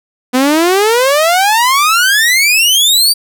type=exponential sweep; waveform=sawtooth; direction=up; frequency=246.9 to 4736 Hz; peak=-4 dBFS; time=0.33-3.14 s; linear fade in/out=20 ms; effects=none